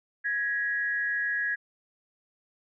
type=tone pair together; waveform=sine; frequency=1661 / 1907.7 Hz; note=G#6 / A#6; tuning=0 / +40 cents; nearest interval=major second; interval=240 cents; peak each=-27 / -32 dBFS; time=0.24-1.56 s; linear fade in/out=20 ms; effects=none